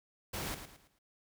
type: noise with echo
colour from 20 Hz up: pink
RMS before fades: -39 dBFS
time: 0.33-0.55 s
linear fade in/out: 10 ms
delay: 110 ms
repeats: 4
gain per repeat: -9 dB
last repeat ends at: 0.99 s
effects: none